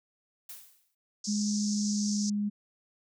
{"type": "noise with exponential decay", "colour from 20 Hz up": "blue", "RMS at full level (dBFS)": -41, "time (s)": [0.49, 0.95], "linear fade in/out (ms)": 5, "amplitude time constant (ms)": 100}
{"type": "band-pass noise", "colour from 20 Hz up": "pink", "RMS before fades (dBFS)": -37, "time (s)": [1.24, 2.3], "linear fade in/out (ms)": 5, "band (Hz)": [5200, 6800], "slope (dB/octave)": 48}
{"type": "tone with pitch glide", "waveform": "sine", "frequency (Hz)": [207.7, 206.3], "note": ["G#3", "G#3"], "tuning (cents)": [0, -11], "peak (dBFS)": -27, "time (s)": [1.27, 2.5], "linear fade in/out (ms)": 20, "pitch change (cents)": -11, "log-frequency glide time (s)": [1.46, 2.32]}
{"effects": []}